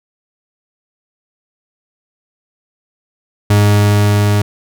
40% pulse tone with level ramp, 103.2 Hz, G#2, 10 cents flat, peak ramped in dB -6 to -9 dBFS, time 3.5-4.42 s, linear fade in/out 5 ms, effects none

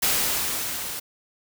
white noise with level ramp, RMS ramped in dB -21 to -33 dBFS, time 0.02-1 s, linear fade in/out 10 ms, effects none

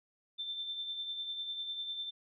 sine tone with tremolo, 3557 Hz, A7, 18 cents sharp, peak -35 dBFS, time 0.38-2.11 s, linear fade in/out 20 ms, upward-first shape sine, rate 10 Hz, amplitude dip 45%, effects none

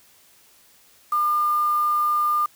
sine tone with quantisation, 1204 Hz, D6, 43 cents sharp, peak -18 dBFS, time 1.12-2.46 s, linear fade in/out 5 ms, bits 6, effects white hiss -55 dBFS RMS until 2.55 s

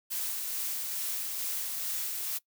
blue noise with tremolo, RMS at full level -33 dBFS, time 0.1-2.39 s, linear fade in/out 20 ms, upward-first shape sine, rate 2.3 Hz, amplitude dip 25%, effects noise-tail reverb RT60 0.1 s tail -21 dB re dry

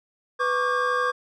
triangle tone cluster, 497.4 / 1108 / 1180 / 1608 Hz, B4 / C#6 / D6 / G6, +12 / -1 / +8 / +44 cents, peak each -25 dBFS, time 0.39-1.12 s, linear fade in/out 20 ms, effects resampled to 24000 Hz

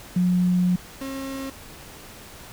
sine / 35% pulse tone pair in turn, 180 / 269.7 Hz, F#3 / C#4, -47 / -47 cents, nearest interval perfect fifth, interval 700 cents, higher second, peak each -17 / -28 dBFS, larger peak first, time 0.16-0.76 / 1.01-1.5 s, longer first, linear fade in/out 5 ms, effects pink hiss -43 dBFS RMS until 2.52 s

